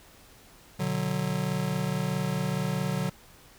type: chord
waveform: square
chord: B minor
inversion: none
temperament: just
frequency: 123.47 / 148.16 / 185.21 Hz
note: B2 / D3 / F#3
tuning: 0 / +16 / +2 cents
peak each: -35 / -31 / -31 dBFS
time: 0.79-3.1 s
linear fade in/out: 10 ms
effects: pink hiss -54 dBFS RMS until 3.58 s